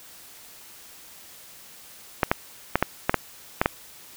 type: clicks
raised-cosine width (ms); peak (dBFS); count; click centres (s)
0.5; -3; 8; 2.232 / 2.315 / 2.756 / 2.826 / 3.095 / 3.143 / 3.615 / 3.659
effects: white hiss -47 dBFS RMS until 4.16 s